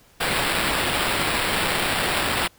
white noise with sample-and-hold, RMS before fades -23 dBFS, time 0.2-2.48 s, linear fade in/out 10 ms, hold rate 6300 Hz, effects pink hiss -55 dBFS RMS until 2.58 s

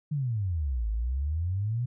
sine exponential two-way sweep, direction down then up, 155.56 to 51.91 to 126.3 Hz, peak -26 dBFS, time 0.11-1.86 s, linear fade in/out 10 ms, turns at 0.89 s, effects none

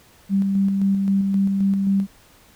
sine tone with tremolo, 196 Hz, G3, in tune, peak -15 dBFS, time 0.29-2.07 s, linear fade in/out 50 ms, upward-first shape square, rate 3.8 Hz, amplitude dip 30%, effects pink hiss -52 dBFS RMS until 2.55 s

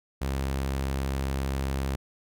sawtooth tone, 67.5 Hz, C#2, 45 cents flat, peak -23 dBFS, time 0.21-1.96 s, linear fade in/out 10 ms, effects none

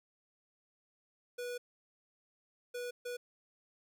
square tone bursts at uneven times, 488.4 Hz, B4, 19 cents flat, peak -39 dBFS, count 3, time 1.38-1.58 / 2.74-2.91 / 3.05-3.17 s, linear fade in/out 10 ms, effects 13-bit

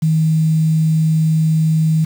sine tone with quantisation, 158.5 Hz, D#3, 32 cents sharp, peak -11 dBFS, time 0.02-2.05 s, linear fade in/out 10 ms, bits 6, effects none

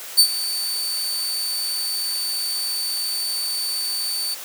sawtooth tone with ADSR envelope, 4543 Hz, C#8, 42 cents sharp, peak -5 dBFS, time 0.17-4.35 s, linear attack 22 ms, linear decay 77 ms, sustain -15 dB, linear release 14 ms, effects white hiss -35 dBFS RMS until 4.44 s + high-pass 400 Hz 12 dB/octave

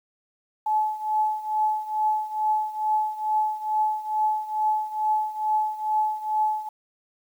sine tone with tremolo, 859 Hz, A5, 42 cents flat, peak -18 dBFS, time 0.66-6.69 s, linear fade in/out 5 ms, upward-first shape triangle, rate 2.3 Hz, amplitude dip 85%, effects 9-bit

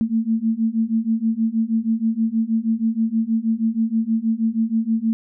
sine beating tone pair, 221.3 / 227.6 Hz, A3 / A#3, +10 / -41 cents, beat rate 6.3 Hz, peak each -21 / -20 dBFS, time 0.01-5.13 s, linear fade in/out 0 ms, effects none

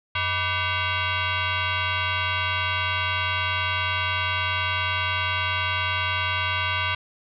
sine tone with frequency modulation, 629 Hz, D#5, 19 cents sharp, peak -22 dBFS, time 0.15-6.95 s, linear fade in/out 5 ms, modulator 537 Hz, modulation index 5.2, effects none

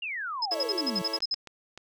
sine exponential sweep, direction down, 2878 to 172.8 Hz, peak -31 dBFS, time 0.02-1.02 s, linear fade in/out 5 ms
sine tone bursts, 5100 Hz, D#8, 42 cents sharp, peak -25 dBFS, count 11, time 0.42-1.346 s, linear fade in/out 5 ms, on 36 ms, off 53 ms
25% pulse chord, A major, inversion second, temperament equal, 329.6 / 440 / 554.4 Hz, E4 / A4 / C#5, 0 / 0 / 0 cents, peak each -35 dBFS, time 0.51-1.19 s, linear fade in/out 10 ms
clicks, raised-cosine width 0.2 ms, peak -26 dBFS, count 4, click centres 1.205 / 1.341 / 1.473 / 1.776 s
effects none

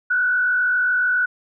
sine tone with frequency modulation, 1480 Hz, F#6, in tune, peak -16 dBFS, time 0.1-1.26 s, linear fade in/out 10 ms, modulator 47.2 Hz, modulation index 0.72, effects none

